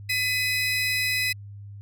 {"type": "tone pair together", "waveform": "30% pulse", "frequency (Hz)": [2008, 2530], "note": ["B6", "D#7"], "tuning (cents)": [28, 28], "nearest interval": "major third", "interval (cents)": 400, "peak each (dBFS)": -23, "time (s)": [0.09, 1.33], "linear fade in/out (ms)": 10, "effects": ["added 101 Hz sine -38 dBFS peak until 1.81 s"]}